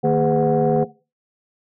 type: tone cluster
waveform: sine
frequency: 154 / 229.2 / 412.3 / 505 / 736 Hz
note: D#3 / A#3 / G#4 / B4 / F#5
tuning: -17 / -29 / -13 / +39 / -9 cents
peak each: -20 dBFS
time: 0.03-0.85 s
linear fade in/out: 20 ms
effects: noise-tail reverb RT60 0.3 s tail -17 dB re dry + tanh soft clip ceiling -8 dBFS